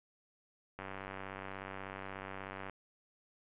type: click train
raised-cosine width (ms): 0.5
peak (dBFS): -28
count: 185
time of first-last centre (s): 0.79-2.697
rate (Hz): 96.5
effects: resampled to 8000 Hz